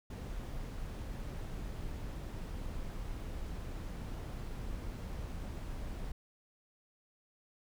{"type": "noise", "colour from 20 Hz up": "brown", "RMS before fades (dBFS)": -41, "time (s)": [0.1, 6.12], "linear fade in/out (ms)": 5, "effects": []}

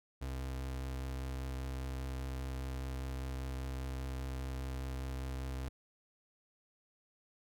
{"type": "tone with vibrato", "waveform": "35% pulse", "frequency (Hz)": 65.5, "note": "C2", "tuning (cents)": 2, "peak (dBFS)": -36, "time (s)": [0.21, 5.69], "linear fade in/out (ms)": 10, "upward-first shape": "sine", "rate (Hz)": 5, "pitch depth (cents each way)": 13, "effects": []}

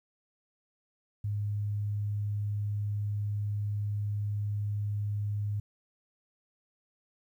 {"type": "tone", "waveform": "sine", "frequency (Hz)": 103.4, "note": "G#2", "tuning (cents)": -7, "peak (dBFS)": -29, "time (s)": [1.24, 5.6], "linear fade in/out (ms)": 5, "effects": ["11-bit"]}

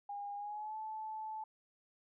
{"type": "tone with pitch glide", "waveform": "sine", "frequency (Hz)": [812, 870.3], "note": ["G#5", "A5"], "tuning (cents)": [-39, -19], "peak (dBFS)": -40, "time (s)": [0.09, 1.44], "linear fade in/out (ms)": 5, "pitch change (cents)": 120, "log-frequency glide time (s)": [0.36, 0.76], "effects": []}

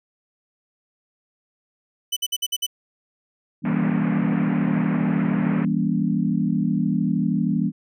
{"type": "tone bursts", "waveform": "sawtooth", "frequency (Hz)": 3000, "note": "F#7", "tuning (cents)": 23, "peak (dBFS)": -18, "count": 6, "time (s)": [2.12, 2.666], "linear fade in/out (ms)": 10, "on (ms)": 46, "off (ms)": 54}
{"type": "chord", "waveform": "sine", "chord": "E diminished seventh", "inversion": "none", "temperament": "just", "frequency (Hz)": [164.81, 197.78, 237.3, 284.8], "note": ["E3", "G3", "Bb3", "Db4"], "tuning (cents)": [0, 16, 31, 47], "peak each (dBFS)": [-24, -23, -24, -27], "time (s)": [3.62, 7.72], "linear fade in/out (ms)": 50}
{"type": "band-pass noise", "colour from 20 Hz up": "pink", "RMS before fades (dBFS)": -32, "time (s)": [3.65, 5.65], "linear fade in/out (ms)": 2, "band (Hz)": [120, 2400], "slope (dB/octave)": 48}
{"effects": []}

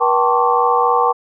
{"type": "tone cluster", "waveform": "sine", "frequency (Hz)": [481.8, 772, 886, 1069, 1153], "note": ["B4", "G5", "A5", "C6", "D6"], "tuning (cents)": [-43, -27, 12, 37, -32], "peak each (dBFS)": -18, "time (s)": [0, 1.13], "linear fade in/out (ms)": 20, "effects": []}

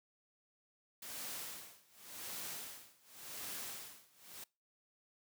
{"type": "noise with tremolo", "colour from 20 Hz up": "white", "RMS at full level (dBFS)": -44, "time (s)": [1.02, 4.44], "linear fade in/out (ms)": 5, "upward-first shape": "sine", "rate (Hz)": 0.89, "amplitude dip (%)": 95, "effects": ["noise-tail reverb RT60 0.3 s tail -25 dB re dry", "high-pass 100 Hz 12 dB/octave"]}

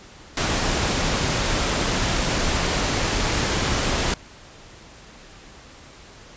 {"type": "noise", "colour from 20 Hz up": "pink", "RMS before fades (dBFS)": -22, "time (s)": [0.37, 4.14], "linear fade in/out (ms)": 2, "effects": ["pink hiss -45 dBFS RMS until 6.36 s", "resampled to 16000 Hz"]}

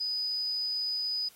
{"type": "tone", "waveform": "sine", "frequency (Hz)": 4978, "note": "D#8", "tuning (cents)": 0, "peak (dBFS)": -29, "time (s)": [0, 1.29], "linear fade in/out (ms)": 10, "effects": ["white hiss -58 dBFS RMS until 1.35 s", "AAC 48 kbps"]}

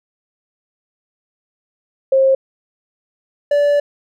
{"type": "tone pair in turn", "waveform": ["sine", "triangle"], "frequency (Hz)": [534, 579.1], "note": ["C5", "D5"], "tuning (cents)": [35, -24], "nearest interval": "minor second", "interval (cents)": 141, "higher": "second", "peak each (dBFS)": -9, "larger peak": "neither", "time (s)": [[2.12, 2.35], [3.51, 3.8]], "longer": "second", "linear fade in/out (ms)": 5, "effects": []}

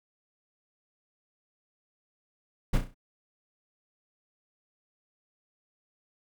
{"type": "noise with echo", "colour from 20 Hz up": "brown", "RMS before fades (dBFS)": -21, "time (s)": [2.73, 2.78], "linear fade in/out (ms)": 10, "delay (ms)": 33, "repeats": 5, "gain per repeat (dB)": -7, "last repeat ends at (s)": 2.945, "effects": []}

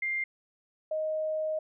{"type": "tone pair in turn", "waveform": "sine", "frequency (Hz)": [2100, 624.3], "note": ["C7", "D#5"], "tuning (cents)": [6, 6], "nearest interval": "octave + major sixth", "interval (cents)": 2100, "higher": "first", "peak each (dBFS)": -28, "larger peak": "neither", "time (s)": [[0.02, 0.24], [0.91, 1.59]], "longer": "second", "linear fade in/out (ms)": 5, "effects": []}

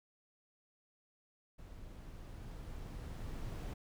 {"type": "noise with level ramp", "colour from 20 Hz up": "brown", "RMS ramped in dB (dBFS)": [-52, -41], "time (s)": [1.58, 3.74], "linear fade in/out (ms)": 10, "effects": []}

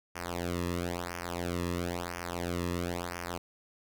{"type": "tone with flanger", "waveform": "sawtooth", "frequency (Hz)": 87.31, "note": "F2", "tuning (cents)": 0, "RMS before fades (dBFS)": -35, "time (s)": [0.15, 3.38], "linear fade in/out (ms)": 10, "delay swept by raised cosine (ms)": [0.25, 1.35], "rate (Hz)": 0.99, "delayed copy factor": -0.9, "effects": []}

